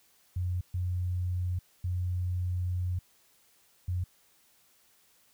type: tone bursts at uneven times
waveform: sine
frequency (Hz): 90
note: F#2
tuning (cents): -47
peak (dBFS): -28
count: 4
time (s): 0.36-0.61 / 0.74-1.59 / 1.84-2.99 / 3.88-4.04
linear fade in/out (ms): 5
effects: white hiss -65 dBFS RMS until 5.33 s